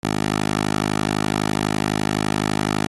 10% pulse tone with high-pass filter, 51.91 Hz, G#1, in tune, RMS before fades -22 dBFS, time 0.03-2.87 s, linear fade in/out 10 ms, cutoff 160 Hz, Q 0.62, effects AAC 32 kbps

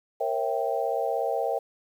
sine chord, A# diminished seventh, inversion none, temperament equal with one note detuned, 466.2 / 542.6 / 659.3 / 784 Hz, A#4 / C#5 / E5 / G5, 0 / -37 / 0 / 0 cents, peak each -30 dBFS, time 0.2-1.59 s, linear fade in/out 10 ms, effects 9-bit

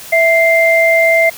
sine tone pair together, 659.3 / 2093 Hz, E5 / C7, 0 / 0 cents, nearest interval octave + minor sixth, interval 2000 cents, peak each -10 dBFS, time 0.12-1.3 s, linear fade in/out 10 ms, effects white hiss -32 dBFS RMS until 1.37 s

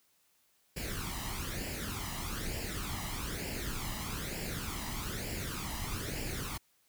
pink noise with flanger, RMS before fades -38 dBFS, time 0.76-6.58 s, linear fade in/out 10 ms, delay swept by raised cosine 0.4 to 1.02 ms, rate 1.1 Hz, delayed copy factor +0.65, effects white hiss -71 dBFS RMS until 6.88 s

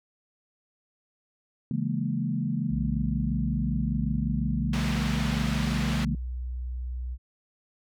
sine chord, A# half-diminished seventh, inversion first, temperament equal, 138.59 / 164.81 / 207.7 / 233.1 Hz, C#3 / E3 / G#3 / A#3, 0 / 0 / 0 / 0 cents, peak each -31 dBFS, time 1.71-6.15 s, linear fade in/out 2 ms
sine tone, 62 Hz, B1, 7 cents sharp, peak -30 dBFS, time 2.69-7.18 s, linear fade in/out 50 ms
white band-pass noise, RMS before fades -36 dBFS, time 4.73-6.05 s, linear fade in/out 5 ms, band 220 to 3100 Hz, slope 12 dB/octave
effects none

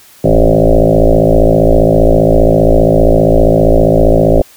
sine tone with frequency modulation, 274 Hz, C#4, 20 cents flat, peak -4 dBFS, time 0.24-4.42 s, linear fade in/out 5 ms, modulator 55.1 Hz, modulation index 6.6, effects white hiss -41 dBFS RMS until 4.56 s

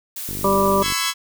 blue noise, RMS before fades -30 dBFS, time 0.16-0.84 s, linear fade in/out 5 ms
click train, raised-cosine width 3 ms, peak -19 dBFS, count 32, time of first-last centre 0.29-0.923 s, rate 49 Hz
harmonic tone, 196 Hz, G3, in tune, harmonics 1 / 2 / 3 / 5 / 6, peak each -21 / -21 / -21 / -21 / -21 dBFS, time 0.44-0.83 s, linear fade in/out 5 ms
10% pulse chord, C# minor seventh, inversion third, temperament equal with one note detuned, 1012.6 / 1108.7 / 1318.5 / 1661.2 Hz, B5 / C#6 / E6 / G#6, +43 / 0 / 0 / 0 cents, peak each -17 dBFS, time 0.81-1.14 s, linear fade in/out 50 ms
effects none

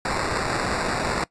white noise with sample-and-hold, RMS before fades -25 dBFS, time 0.05-1.24 s, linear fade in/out 2 ms, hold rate 3150 Hz, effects noise-tail reverb RT60 0.1 s tail -20 dB re dry + resampled to 22050 Hz

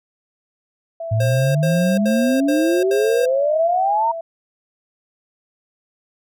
sine tone, 663 Hz, E5, 10 cents sharp, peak -25 dBFS, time 1-4.21 s, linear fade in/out 5 ms
sine exponential sweep, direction up, 106.5 to 943 Hz, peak -15 dBFS, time 1.11-4.12 s, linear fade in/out 10 ms
square tone bursts, 533 Hz, C5, 32 cents sharp, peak -21 dBFS, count 5, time 1.2-3.258 s, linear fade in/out 5 ms, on 350 ms, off 77 ms
effects none

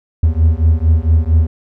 triangle beating tone pair, 78 / 82.4 Hz, D#2 / E2, +5 / 0 cents, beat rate 4.4 Hz, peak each -10 dBFS, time 0.23-1.47 s, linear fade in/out 5 ms, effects none

